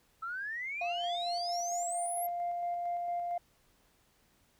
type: exponential sweep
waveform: sine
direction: up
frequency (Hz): 1302 to 11840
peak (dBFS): -35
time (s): 0.22-2.27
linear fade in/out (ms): 10
type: tone with tremolo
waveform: sine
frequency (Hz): 698.5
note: F5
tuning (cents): 0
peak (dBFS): -30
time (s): 0.81-3.38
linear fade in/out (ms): 5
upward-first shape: square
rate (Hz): 4.4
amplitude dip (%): 25
effects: tanh soft clip ceiling -28 dBFS + pink hiss -69 dBFS RMS until 4.59 s